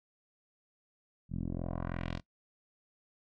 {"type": "tone with low-pass filter sweep", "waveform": "10% pulse", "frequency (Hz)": 43.02, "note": "F1", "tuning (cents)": -25, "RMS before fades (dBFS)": -37, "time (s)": [1.29, 2.21], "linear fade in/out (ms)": 50, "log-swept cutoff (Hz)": [160, 5000], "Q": 1.6, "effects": ["noise-tail reverb RT60 0.1 s tail -19 dB re dry"]}